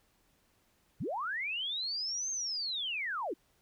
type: linear two-way sweep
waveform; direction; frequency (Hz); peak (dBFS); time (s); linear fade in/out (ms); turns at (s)
sine; up then down; 82.41 to 6430 to 257.2; -33; 1-3.34; 10; 2.31
effects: pink hiss -71 dBFS RMS until 3.61 s